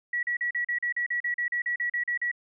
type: tone bursts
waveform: sine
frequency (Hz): 1930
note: B6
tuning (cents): -40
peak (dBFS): -25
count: 16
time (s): 0.13-2.315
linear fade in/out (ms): 5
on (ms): 100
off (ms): 39
effects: none